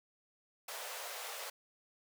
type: high-pass noise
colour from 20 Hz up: pink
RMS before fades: -44 dBFS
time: 0.68-1.5 s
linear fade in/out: 5 ms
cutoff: 480 Hz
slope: 48 dB/octave
effects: none